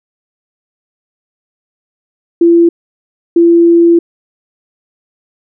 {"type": "tone bursts at uneven times", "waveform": "sine", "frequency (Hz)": 339.3, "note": "F4", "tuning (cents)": -50, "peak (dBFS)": -3, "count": 2, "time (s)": [[2.41, 2.69], [3.36, 3.99]], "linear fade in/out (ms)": 5, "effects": []}